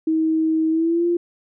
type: tone with pitch glide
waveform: sine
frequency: 318.7 to 345.5 Hz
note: D#4 to F4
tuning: +42 to -19 cents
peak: -16 dBFS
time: 0.07-1.17 s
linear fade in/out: 5 ms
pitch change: +139 cents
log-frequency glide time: 0.7-1.06 s
effects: none